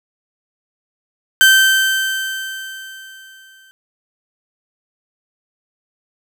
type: tone with exponential decay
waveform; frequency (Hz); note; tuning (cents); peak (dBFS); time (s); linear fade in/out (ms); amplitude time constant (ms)
30% pulse; 1551; G6; -19; -3; 1.41-3.71; 0; 500
effects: none